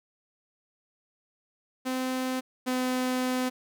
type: tone pair in turn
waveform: sawtooth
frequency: 257.7 / 254.3 Hz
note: C4 / C4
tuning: -26 / -49 cents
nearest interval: unison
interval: 23 cents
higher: first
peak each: -24 / -22 dBFS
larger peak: second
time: 1.85-2.41 / 2.66-3.5 s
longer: second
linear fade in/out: 20 ms
effects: none